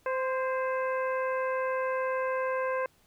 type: harmonic tone with a mistuned harmonic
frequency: 519 Hz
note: C5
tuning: 14 cents flat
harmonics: 1 / 2 / 3 / 4 / 5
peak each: -29 / -33 / -37 / -43 / -45 dBFS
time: 0.06-2.86 s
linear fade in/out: 2 ms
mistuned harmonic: 3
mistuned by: +37 cents
effects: pink hiss -65 dBFS RMS until 3.06 s